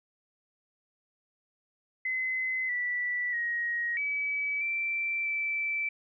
sine tone with pitch steps, 2041 / 1963 / 1887 / 2289 / 2342 / 2325 Hz, C7 / B6 / A#6 / D7 / D7 / D7, -44 / -11 / +21 / -45 / -5 / -18 cents, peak -28 dBFS, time 2.05-5.89 s, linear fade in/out 5 ms, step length 640 ms, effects none

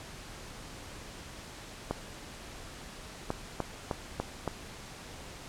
clicks, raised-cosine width 1 ms, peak -16 dBFS, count 6, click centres 1.91 / 3.304 / 3.603 / 3.912 / 4.2 / 4.477 s, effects pink hiss -46 dBFS RMS until 5.48 s + low-pass 9000 Hz 12 dB/octave

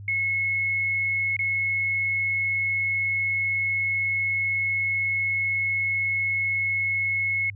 sine tone with dropouts, 2182 Hz, C#7, 28 cents flat, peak -22 dBFS, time 0.08-7.5 s, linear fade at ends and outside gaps 2 ms, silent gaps 1.366-1.391 s, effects added 100 Hz sine -37 dBFS peak until 7.55 s

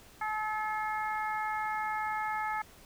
harmonic tone, 430 Hz, A4, 40 cents flat, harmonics 2 / 3 / 4 / 5, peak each -33 / -37 / -39 / -41 dBFS, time 0.21-2.62 s, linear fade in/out 5 ms, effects pink hiss -56 dBFS RMS until 2.85 s

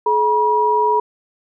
sine tone pair together, 426.9 / 962 Hz, G#4 / B5, +48 / -46 cents, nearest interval octave + major second, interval 1406 cents, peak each -18 / -14 dBFS, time 0.06-1 s, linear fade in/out 5 ms, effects none

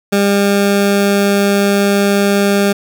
20% pulse tone, 200.6 Hz, G3, 40 cents sharp, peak -5 dBFS, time 0.12-2.73 s, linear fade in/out 10 ms, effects none

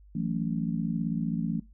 sine chord, F# minor seventh, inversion third, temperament just, 166.5 / 185 / 222 / 277.5 Hz, E3 / F#3 / A3 / C#4, +18 / 0 / +16 / +2 cents, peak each -31 / -34 / -31 / -36 dBFS, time 0.15-1.6 s, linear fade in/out 5 ms, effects noise-tail reverb RT60 0.2 s tail -18 dB re dry + added 50 Hz sine -51 dBFS peak until 1.73 s

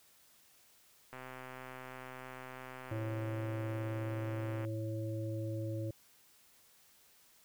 click train, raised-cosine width 0.5 ms, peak -32 dBFS, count 455, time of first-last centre 1.13-4.649 s, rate 129 Hz
harmonic tone, 110 Hz, A2, in tune, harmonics 1 / 3 / 5, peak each -37 / -42 / -44 dBFS, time 2.91-5.91 s, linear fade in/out 5 ms
effects white hiss -65 dBFS RMS until 7.44 s

